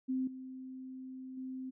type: tone with level steps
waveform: sine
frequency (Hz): 259.7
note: C4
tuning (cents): -13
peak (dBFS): -31 / -43 / -39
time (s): 0.08-1.71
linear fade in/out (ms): 20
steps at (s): 0.27 / 1.37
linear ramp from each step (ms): 5
effects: none